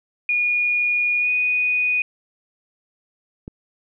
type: tone with pitch glide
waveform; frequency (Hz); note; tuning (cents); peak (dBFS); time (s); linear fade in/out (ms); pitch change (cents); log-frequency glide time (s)
sine; 2442 to 2475; D#7 to D#7; -33 to -10; -17; 0.29-2.02; 2; +23; 1.19-1.29
type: click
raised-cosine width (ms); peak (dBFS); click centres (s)
3; -20; 3.479
effects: none